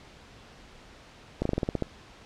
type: slowing click train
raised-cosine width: 2 ms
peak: -13 dBFS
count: 9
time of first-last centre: 1.42-1.823 s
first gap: 34 ms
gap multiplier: 1.11
effects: pink hiss -51 dBFS RMS until 2.25 s + low-pass 5000 Hz 12 dB/octave